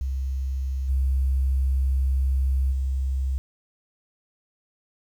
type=tone with level steps; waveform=sine; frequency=66.3 Hz; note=C2; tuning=23 cents sharp; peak=-24 / -19 / -22 dBFS; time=0.01-3.38 s; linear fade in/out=0 ms; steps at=0.88 / 2.71 s; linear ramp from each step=20 ms; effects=9-bit